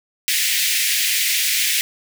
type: high-pass noise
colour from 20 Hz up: pink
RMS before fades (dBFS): -19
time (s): 0.28-1.81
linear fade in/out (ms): 0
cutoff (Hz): 1900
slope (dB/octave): 48
effects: none